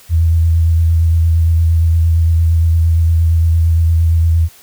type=tone with vibrato; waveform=sine; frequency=82.41 Hz; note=E2; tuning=in tune; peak=-8 dBFS; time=0.09-4.49 s; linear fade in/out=50 ms; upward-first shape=sine; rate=8.7 Hz; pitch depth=24 cents each way; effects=white hiss -43 dBFS RMS until 4.62 s